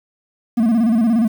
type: tone with vibrato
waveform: triangle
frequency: 227.7 Hz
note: A#3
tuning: 40 cents flat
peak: -10 dBFS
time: 0.57-1.28 s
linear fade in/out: 10 ms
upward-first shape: square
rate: 17 Hz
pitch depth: 85 cents each way
effects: 7-bit